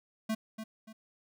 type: tone with echo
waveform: square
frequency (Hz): 220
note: A3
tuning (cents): 0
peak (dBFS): -30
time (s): 0.29-0.35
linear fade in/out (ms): 10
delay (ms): 290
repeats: 2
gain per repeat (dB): -9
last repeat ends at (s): 0.93
effects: none